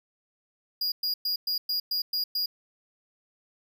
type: tone bursts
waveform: square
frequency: 4861 Hz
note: D#8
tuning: 41 cents flat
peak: -26 dBFS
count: 8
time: 0.81-2.46 s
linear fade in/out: 5 ms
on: 110 ms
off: 110 ms
effects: none